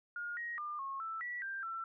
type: tone with pitch steps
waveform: sine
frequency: 1425 / 1885 / 1201 / 1088 / 1324 / 1946 / 1583 / 1342 Hz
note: F6 / A#6 / D6 / C#6 / E6 / B6 / G6 / E6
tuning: +34 / +19 / +38 / -33 / +7 / -26 / +17 / +31 cents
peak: -38 dBFS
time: 0.16-1.84 s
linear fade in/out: 2 ms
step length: 210 ms
effects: none